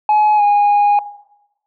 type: tone with pitch glide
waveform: sine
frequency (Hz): 847 to 821.5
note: G#5 to G#5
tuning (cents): +34 to -19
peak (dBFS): -7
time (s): 0.09-0.99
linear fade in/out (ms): 2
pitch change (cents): -53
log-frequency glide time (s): 0.36-0.42
effects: noise-tail reverb RT60 0.9 s tail -18 dB re dry + tanh soft clip ceiling -8 dBFS